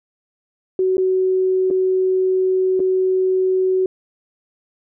sine tone with dropouts, 374.2 Hz, F#4, 20 cents sharp, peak -14 dBFS, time 0.79-3.86 s, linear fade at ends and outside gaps 2 ms, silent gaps 0.97-0.98 / 1.703-1.709 / 2.795-2.801 s, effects none

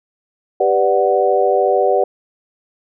sine chord, G major seventh, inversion none, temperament equal, 392 / 493.9 / 587.3 / 740 Hz, G4 / B4 / D5 / F#5, 0 / 0 / 0 / 0 cents, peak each -17 dBFS, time 0.6-2.04 s, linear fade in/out 5 ms, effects none

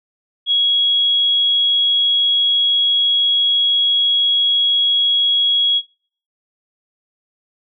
sine tone, 3322 Hz, G#7, in tune, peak -12 dBFS, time 0.46-5.82 s, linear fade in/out 50 ms, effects noise-tail reverb RT60 0.5 s tail -22 dB re dry

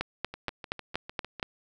two click trains, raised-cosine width 0.3 ms, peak -13 / -23 dBFS, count 7 / 8, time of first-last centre 0.01-1.428 / 0.34-1.397 s, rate 4.23 / 6.62 Hz, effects none

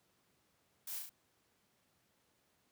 blue noise with echo, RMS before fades -44 dBFS, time 0.87-0.99 s, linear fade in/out 5 ms, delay 35 ms, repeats 3, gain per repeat -3 dB, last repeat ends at 1.095 s, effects pink hiss -75 dBFS RMS until 2.71 s + high-pass 100 Hz 12 dB/octave

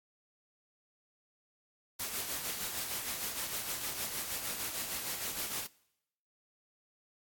white noise with tremolo, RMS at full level -36 dBFS, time 1.99-5.67 s, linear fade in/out 10 ms, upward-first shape sine, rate 6.5 Hz, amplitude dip 45%, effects noise-tail reverb RT60 0.8 s tail -22 dB re dry + AAC 64 kbps

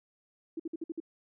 sine tone bursts, 327 Hz, E4, 14 cents flat, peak -33 dBFS, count 6, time 0.57-1.002 s, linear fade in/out 5 ms, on 27 ms, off 54 ms, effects none

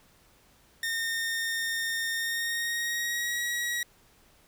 sawtooth tone with pitch glide, 1829 to 1911.1 Hz, A#6 to A#6, -33 to +43 cents, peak -25 dBFS, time 0.83-3.83 s, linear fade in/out 2 ms, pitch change +76 cents, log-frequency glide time 2.13-3.41 s, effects pink hiss -61 dBFS RMS until 4.47 s

